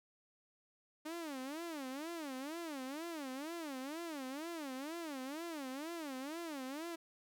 sawtooth tone with vibrato, 296.9 Hz, D4, 19 cents sharp, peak -38 dBFS, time 1.05-6.96 s, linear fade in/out 10 ms, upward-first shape sine, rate 2.1 Hz, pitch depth 250 cents each way, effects none

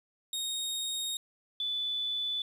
sawtooth / sine tone pair in turn, 3729 / 3482 Hz, A#7 / A7, 0 / -19 cents, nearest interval minor second, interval 119 cents, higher first, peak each -29 / -30 dBFS, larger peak first, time 0.33-1.17 / 1.6-2.42 s, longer first, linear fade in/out 2 ms, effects resampled to 32000 Hz + 10-bit

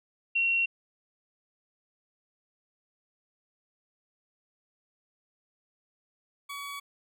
sine / 20% pulse tone pair in turn, 2735 / 1131.5 Hz, F7 / C#6, -37 / +35 cents, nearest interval octave + minor third, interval 1528 cents, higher first, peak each -23 / -32 dBFS, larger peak first, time 0.35-0.66 / 6.49-6.8 s, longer neither, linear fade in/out 10 ms, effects none

